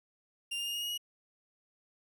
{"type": "tone with pitch steps", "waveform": "40% pulse", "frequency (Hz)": [2794, 2815, 2836, 2858, 2879, 2901], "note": ["F7", "F7", "F7", "F7", "F#7", "F#7"], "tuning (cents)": [0, 13, 26, 39, -48, -35], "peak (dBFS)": -33, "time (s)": [0.51, 0.978], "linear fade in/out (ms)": 10, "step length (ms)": 78, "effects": []}